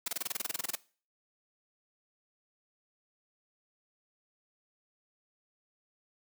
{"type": "noise bursts", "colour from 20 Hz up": "white", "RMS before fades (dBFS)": -33, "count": 15, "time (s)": [0.06, 0.754], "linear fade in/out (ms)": 5, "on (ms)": 22, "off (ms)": 26, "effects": ["noise-tail reverb RT60 0.4 s tail -20 dB re dry", "high-pass 200 Hz 12 dB/octave"]}